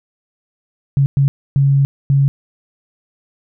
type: tone bursts at uneven times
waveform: sine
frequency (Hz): 138.59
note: C#3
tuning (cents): 0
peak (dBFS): -9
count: 4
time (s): 0.97-1.06 / 1.17-1.28 / 1.56-1.85 / 2.1-2.28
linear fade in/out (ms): 0
effects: none